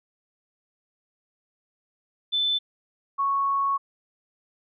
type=tone pair in turn; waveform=sine; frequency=3520 / 1106.7 Hz; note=A7 / C#6; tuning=0 / -3 cents; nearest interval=octave + minor sixth; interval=2003 cents; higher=first; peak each=-21 dBFS; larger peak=neither; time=2.32-2.59 / 3.18-3.78 s; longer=second; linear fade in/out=20 ms; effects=none